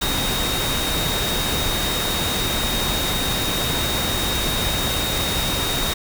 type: tone in noise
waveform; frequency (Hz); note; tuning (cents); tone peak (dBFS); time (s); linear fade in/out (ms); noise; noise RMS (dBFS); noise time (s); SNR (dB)
sine; 3729; A#7; 0; -25; 0.01-5.94; 10; pink; -23; 0.01-5.94; -5
effects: none